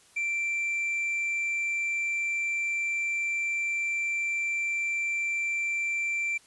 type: tone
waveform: triangle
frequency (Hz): 2349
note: D7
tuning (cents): 0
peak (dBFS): -25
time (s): 0.16-6.38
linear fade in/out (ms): 10
effects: white hiss -58 dBFS RMS until 6.46 s + resampled to 24000 Hz